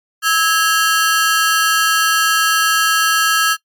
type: ring-modulated tone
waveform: sawtooth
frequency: 1475 Hz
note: F#6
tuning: 6 cents flat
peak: -5 dBFS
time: 0.22-3.57 s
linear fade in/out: 50 ms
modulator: 174 Hz
effects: noise-tail reverb RT60 0.1 s tail -21 dB re dry + MP3 96 kbps